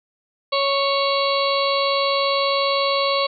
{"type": "harmonic tone with a mistuned harmonic", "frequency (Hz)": 554.4, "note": "C#5", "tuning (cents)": 0, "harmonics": [1, 2, 4, 5, 6, 7, 8], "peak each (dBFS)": [-21, -22, -29, -30, -31, -27, -28], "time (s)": [0.52, 3.27], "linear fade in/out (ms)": 10, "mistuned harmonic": 7, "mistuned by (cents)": 24, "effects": []}